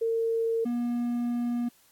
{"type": "tone pair in turn", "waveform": ["sine", "triangle"], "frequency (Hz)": [455.3, 239.8], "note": ["A#4", "A#3"], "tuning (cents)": [-41, 49], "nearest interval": "major seventh", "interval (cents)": 1110, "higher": "first", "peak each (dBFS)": [-24, -24], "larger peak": "neither", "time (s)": [[0.01, 0.65], [0.65, 1.69]], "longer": "second", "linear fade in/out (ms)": 10, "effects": ["white hiss -62 dBFS RMS until 1.91 s", "AAC 64 kbps"]}